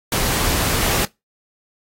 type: noise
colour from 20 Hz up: pink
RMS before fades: -19 dBFS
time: 0.12-1.05 s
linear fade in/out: 2 ms
effects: noise-tail reverb RT60 0.2 s tail -22 dB re dry + AAC 48 kbps